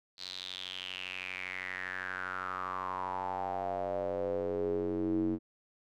square tone with band-pass filter sweep, 46.25 Hz, F#1, in tune, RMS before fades -36 dBFS, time 0.17-5.39 s, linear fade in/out 50 ms, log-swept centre 4300 to 290 Hz, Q 6.6, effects none

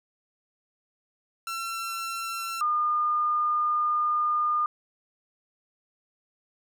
sawtooth / sine tone pair in turn, 1351 / 1214.1 Hz, E6 / D#6, +42 / -43 cents, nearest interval major second, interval 185 cents, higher first, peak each -27 / -22 dBFS, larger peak second, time 1.47-2.61 / 2.61-4.66 s, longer second, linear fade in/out 2 ms, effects none

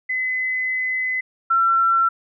sine tone pair in turn, 2026 / 1352.2 Hz, B6 / E6, +44 / +44 cents, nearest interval perfect fifth, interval 700 cents, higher first, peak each -20 / -14 dBFS, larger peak second, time 0.09-1.21 / 1.5-2.09 s, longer first, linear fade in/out 10 ms, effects none

